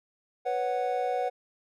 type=chord; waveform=triangle; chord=B suspended second; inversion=none; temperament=equal; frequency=493.9 / 554.4 / 740 Hz; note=B4 / C#5 / F#5; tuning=0 / 0 / 0 cents; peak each=-29 / -32 / -27 dBFS; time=0.45-1.3 s; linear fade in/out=20 ms; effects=none